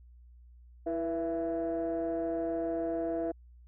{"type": "tone cluster", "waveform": "sine", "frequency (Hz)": [329.9, 485.5, 668], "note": ["E4", "B4", "E5"], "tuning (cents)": [1, -30, 23], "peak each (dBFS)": [-32, -36, -32], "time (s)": [0.86, 3.32], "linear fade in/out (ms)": 10, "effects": ["tanh soft clip ceiling -25 dBFS", "added 60 Hz sine -52 dBFS peak until 3.67 s"]}